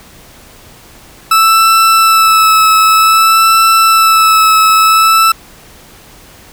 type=tone with vibrato; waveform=40% pulse; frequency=1314 Hz; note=E6; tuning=6 cents flat; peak=-4 dBFS; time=1.31-5.32 s; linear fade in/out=5 ms; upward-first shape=sine; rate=0.53 Hz; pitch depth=21 cents each way; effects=pink hiss -38 dBFS RMS until 6.52 s